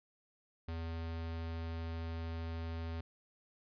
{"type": "tone", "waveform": "square", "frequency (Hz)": 82.41, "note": "E2", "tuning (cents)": 0, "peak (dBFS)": -39, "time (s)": [0.68, 3.01], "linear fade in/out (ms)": 5, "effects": ["resampled to 11025 Hz"]}